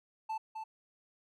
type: tone with echo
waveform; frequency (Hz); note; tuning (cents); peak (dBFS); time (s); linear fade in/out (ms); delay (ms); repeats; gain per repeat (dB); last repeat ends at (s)
triangle; 880; A5; 0; -32; 0.29-0.38; 10; 260; 1; -5; 0.64
effects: none